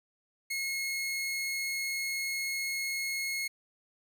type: tone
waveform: sawtooth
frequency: 2167 Hz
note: C#7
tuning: 40 cents flat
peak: -28 dBFS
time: 0.5-3.48 s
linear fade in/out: 10 ms
effects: none